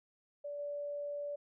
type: tone with level steps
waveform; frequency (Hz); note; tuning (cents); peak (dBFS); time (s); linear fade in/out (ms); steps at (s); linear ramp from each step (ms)
sine; 579; D5; -25; -39 / -37; 0.44-1.36; 10; 0.59; 2
effects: none